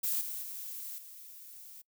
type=noise with level steps; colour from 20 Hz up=violet; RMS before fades=-32 / -39 / -42 / -50 dBFS; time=0.03-1.82 s; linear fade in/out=10 ms; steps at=0.21 / 0.42 / 0.98 s; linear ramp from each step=2 ms; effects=noise-tail reverb RT60 0.1 s tail -24 dB re dry